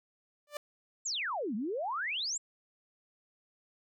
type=tone with exponential growth; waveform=sawtooth; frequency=590 Hz; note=D5; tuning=8 cents sharp; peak=-29 dBFS; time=0.47-0.57 s; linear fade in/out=2 ms; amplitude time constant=21 ms
type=exponential two-way sweep; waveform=sine; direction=down then up; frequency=7820 to 196.7 to 7820 Hz; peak=-32 dBFS; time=1.05-2.38 s; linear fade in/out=10 ms; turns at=1.55 s
effects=none